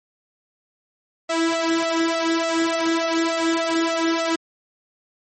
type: tone with flanger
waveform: sawtooth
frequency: 329.6 Hz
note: E4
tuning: in tune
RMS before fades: -21 dBFS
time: 1.29-4.36 s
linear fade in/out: 10 ms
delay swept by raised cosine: 1.5 to 2.5 ms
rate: 3.4 Hz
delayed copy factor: +0.7
effects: MP3 32 kbps